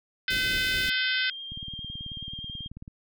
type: harmonic tone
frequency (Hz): 510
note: C5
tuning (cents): -44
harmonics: 3 / 4 / 5 / 6 / 7 / 8 / 9 / 10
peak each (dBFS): -28 / -32 / -34 / -33 / -32 / -39 / -39 / -38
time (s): 0.28-1.3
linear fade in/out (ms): 2
type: band-stop noise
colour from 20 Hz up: pink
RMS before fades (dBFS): -36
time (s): 0.3-0.9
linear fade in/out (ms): 5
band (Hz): 490 to 2600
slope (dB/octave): 24
type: tone with vibrato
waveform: sine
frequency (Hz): 3204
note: G7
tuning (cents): +37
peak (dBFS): -36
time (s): 0.87-2.68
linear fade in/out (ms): 10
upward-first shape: triangle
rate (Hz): 9.7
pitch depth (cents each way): 17
type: click train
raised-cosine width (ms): 5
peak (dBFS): -29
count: 26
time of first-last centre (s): 1.52-2.879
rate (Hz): 18.4
effects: none